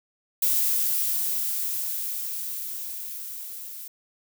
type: noise with level ramp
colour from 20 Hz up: violet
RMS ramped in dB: -22 to -39 dBFS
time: 0.42-3.88 s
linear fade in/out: 5 ms
effects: none